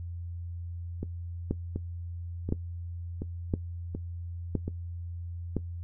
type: two click trains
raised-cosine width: 3 ms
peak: -20 / -14 dBFS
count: 6 / 5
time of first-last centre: 1.03-4.68 / 1.51-5.567 s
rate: 1.37 / 0.986 Hz
effects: noise-tail reverb RT60 0.1 s tail -17 dB re dry + added 86 Hz sine -35 dBFS peak until 5.83 s